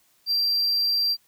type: tone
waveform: triangle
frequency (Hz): 4719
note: D8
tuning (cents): +7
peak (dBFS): -19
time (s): 0.26-1.17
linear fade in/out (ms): 50
effects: white hiss -63 dBFS RMS until 1.27 s